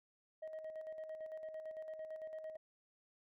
sine tone with tremolo, 630 Hz, D#5, 21 cents sharp, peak -40 dBFS, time 0.42-2.57 s, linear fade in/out 10 ms, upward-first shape square, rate 8.9 Hz, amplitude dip 55%, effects tanh soft clip ceiling -42 dBFS

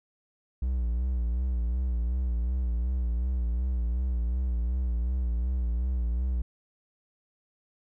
triangle tone with vibrato, 60.8 Hz, B1, 26 cents flat, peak -23 dBFS, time 0.62-6.42 s, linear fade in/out 5 ms, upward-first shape sine, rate 2.7 Hz, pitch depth 90 cents each way, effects none

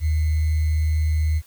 sine tone with sample-and-hold, 77.78 Hz, D#2, in tune, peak -17 dBFS, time 0-1.42 s, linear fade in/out 50 ms, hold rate 2100 Hz, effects white hiss -53 dBFS RMS until 1.46 s

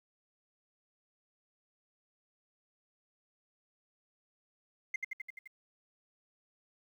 sine tone with echo, 2093 Hz, C7, in tune, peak -28 dBFS, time 4.94-4.96 s, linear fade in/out 5 ms, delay 86 ms, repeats 6, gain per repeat -3 dB, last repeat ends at 5.476 s, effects tanh soft clip ceiling -30 dBFS + 11-bit

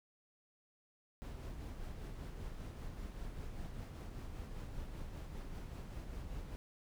brown noise with tremolo, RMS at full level -44 dBFS, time 1.22-6.56 s, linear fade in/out 0 ms, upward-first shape sine, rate 5.1 Hz, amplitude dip 35%, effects none

